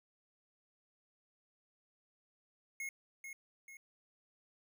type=tone with echo; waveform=square; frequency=2165 Hz; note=C#7; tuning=41 cents flat; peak=-40 dBFS; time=2.8-2.89 s; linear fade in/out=2 ms; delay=440 ms; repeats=2; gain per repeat=-6 dB; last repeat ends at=3.77 s; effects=none